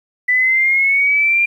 sine linear sweep, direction up, 1981 to 2400 Hz, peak -11 dBFS, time 0.28-1.46 s, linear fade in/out 10 ms, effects 8-bit

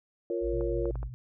sine chord, Bb minor, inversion second, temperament equal, 349.2 / 466.2 / 554.4 Hz, F4 / Bb4 / Db5, 0 / 0 / 0 cents, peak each -31 / -33 / -35 dBFS, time 0.3-0.91 s, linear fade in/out 2 ms
sine tone, 55 Hz, A1, in tune, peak -32 dBFS, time 0.41-1.11 s, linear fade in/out 50 ms
sine tone with tremolo, 123.47 Hz, B2, in tune, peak -37 dBFS, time 0.53-1.14 s, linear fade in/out 0 ms, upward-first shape sine, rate 5.1 Hz, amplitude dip 50%
clicks, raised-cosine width 1 ms, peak -28 dBFS, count 4, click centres 0.61 / 0.856 / 0.956 / 1.03 s
effects none

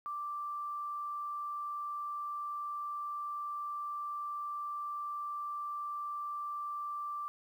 sine tone with quantisation, 1174.7 Hz, D6, in tune, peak -36 dBFS, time 0.06-7.28 s, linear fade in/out 0 ms, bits 11, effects none

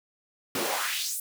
pink noise with high-pass filter sweep, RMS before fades -30 dBFS, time 0.55-1.2 s, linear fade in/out 2 ms, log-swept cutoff 240 to 11000 Hz, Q 2, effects none

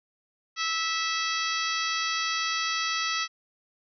harmonic tone, 654 Hz, E5, 14 cents flat, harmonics 2 / 3 / 4 / 5 / 6 / 7 / 8 / 9, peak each -31 / -33 / -34 / -35 / -36 / -36 / -37 / -38 dBFS, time 0.56-3.28 s, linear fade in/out 50 ms, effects none

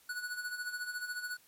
square tone with tremolo, 1472 Hz, F#6, 9 cents flat, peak -35 dBFS, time 0.09-1.37 s, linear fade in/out 5 ms, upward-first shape sine, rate 14 Hz, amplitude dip 65%, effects white hiss -64 dBFS RMS until 1.47 s + MP3 64 kbps

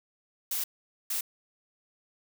blue noise bursts at uneven times, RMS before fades -31 dBFS, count 2, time 0.51-0.64 / 1.1-1.21 s, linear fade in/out 5 ms, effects none

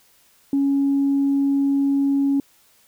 sine tone, 277.8 Hz, C#4, 4 cents sharp, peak -15 dBFS, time 0.53-2.4 s, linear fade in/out 2 ms, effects tanh soft clip ceiling -12 dBFS + white hiss -57 dBFS RMS until 2.87 s

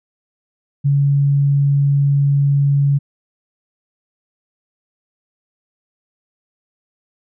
sine tone, 141 Hz, C#3, 30 cents sharp, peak -11 dBFS, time 0.84-2.99 s, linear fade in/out 20 ms, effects none

